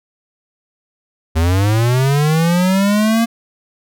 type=linear sweep; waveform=square; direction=up; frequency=77.78 to 233.1 Hz; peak=-12 dBFS; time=1.35-3.26 s; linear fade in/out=20 ms; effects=none